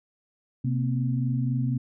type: tone cluster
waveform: sine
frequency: 129.4 / 235 / 258.9 Hz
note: C3 / A#3 / C4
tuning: -19 / +14 / -18 cents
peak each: -24 / -31 / -32 dBFS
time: 0.64-1.78 s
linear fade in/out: 10 ms
effects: none